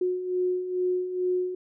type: beating tone pair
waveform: sine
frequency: 362.1 / 364.4 Hz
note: F#4 / F#4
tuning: -37 / -26 cents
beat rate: 2.3 Hz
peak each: -32 / -25 dBFS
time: 0.01-1.55 s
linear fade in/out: 5 ms
effects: none